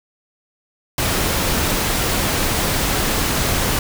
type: noise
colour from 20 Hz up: pink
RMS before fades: -19 dBFS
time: 0.98-3.79 s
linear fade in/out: 2 ms
effects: none